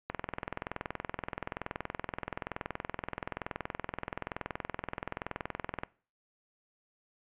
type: click train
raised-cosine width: 0.5 ms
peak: -19 dBFS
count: 122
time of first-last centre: 0.1-5.835 s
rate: 21.1 Hz
effects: noise-tail reverb RT60 0.4 s tail -21 dB re dry + resampled to 8000 Hz